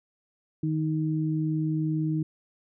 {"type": "tone pair together", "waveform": "sine", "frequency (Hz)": [155.56, 313.2], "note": ["D#3", "D#4"], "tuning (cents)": [0, 11], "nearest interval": "octave", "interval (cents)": 1211, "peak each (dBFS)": [-26, -28], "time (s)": [0.63, 2.23], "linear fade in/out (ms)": 5, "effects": []}